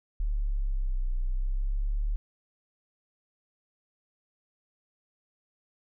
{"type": "linear two-way sweep", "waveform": "sine", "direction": "down then up", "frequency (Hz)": [37.4, 30.47, 37.4], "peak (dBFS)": -25, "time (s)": [0.2, 2.16], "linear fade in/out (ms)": 0, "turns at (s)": 1.13, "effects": []}